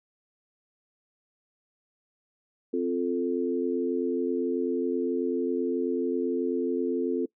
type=chord; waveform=sine; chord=F major; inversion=second; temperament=equal; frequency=261.6 / 349.2 / 440 Hz; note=C4 / F4 / A4; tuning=0 / 0 / 0 cents; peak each=-29 dBFS; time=2.73-7.26 s; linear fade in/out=10 ms; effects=noise-tail reverb RT60 0.1 s tail -22 dB re dry